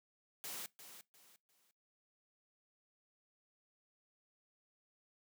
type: noise with echo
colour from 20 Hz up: white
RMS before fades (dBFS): -45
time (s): 0.44-0.66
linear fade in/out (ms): 0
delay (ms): 350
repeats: 3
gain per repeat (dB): -10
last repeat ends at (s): 1.71
effects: noise-tail reverb RT60 0.2 s tail -21 dB re dry + high-pass 150 Hz 12 dB/octave